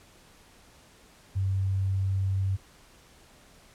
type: tone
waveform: sine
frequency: 96.2 Hz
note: G2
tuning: 32 cents flat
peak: -24 dBFS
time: 1.35-2.57 s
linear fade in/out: 20 ms
effects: pink hiss -56 dBFS RMS until 3.74 s + low-pass 11000 Hz 12 dB/octave